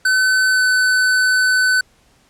square tone with pitch glide, 1519 to 1509.4 Hz, F#6 to F#6, +45 to +34 cents, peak -13 dBFS, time 0.05-1.81 s, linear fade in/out 5 ms, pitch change -11 cents, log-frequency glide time 0.51-0.61 s, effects pink hiss -55 dBFS RMS until 2.29 s + low-pass 10000 Hz 12 dB/octave

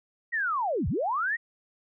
sine linear two-way sweep, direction down then up, 1932 to 58.6 to 1932 Hz, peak -25 dBFS, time 0.32-1.37 s, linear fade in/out 20 ms, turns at 0.88 s, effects none

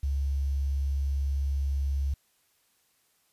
sine tone with quantisation, 69.2 Hz, C#2, 2 cents flat, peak -25 dBFS, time 0.03-2.14 s, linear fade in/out 5 ms, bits 9, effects white hiss -69 dBFS RMS until 3.32 s + resampled to 32000 Hz

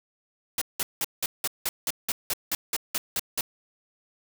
white noise bursts, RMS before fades -27 dBFS, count 14, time 0.58-3.41 s, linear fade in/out 2 ms, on 35 ms, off 180 ms, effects none

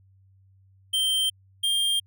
square tone pair in turn, 3136 / 3200 Hz, G7 / G7, 0 / +35 cents, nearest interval unison, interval 35 cents, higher second, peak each -22 / -22 dBFS, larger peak neither, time 0.93-1.3 / 1.63-2 s, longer neither, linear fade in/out 10 ms, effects added 96 Hz sine -55 dBFS peak until 2.06 s

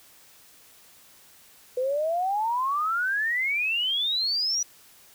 sine exponential sweep, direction up, 493.9 to 5920 Hz, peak -23 dBFS, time 1.77-4.63 s, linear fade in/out 5 ms, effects white hiss -54 dBFS RMS until 5.14 s

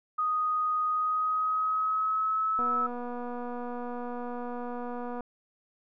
sine tone with pitch glide, 1244.5 to 1300.3 Hz, D#6 to E6, 0 to -24 cents, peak -25 dBFS, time 0.18-2.87 s, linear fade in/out 10 ms, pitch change +76 cents, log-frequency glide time 0.89-2.56 s
click train, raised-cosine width 1 ms, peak -25 dBFS, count 637, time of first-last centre 2.59-5.207 s, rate 243 Hz
effects none

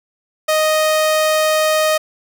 sawtooth tone, 622.3 Hz, D#5, in tune, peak -9 dBFS, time 0.48-1.98 s, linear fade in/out 10 ms, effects none

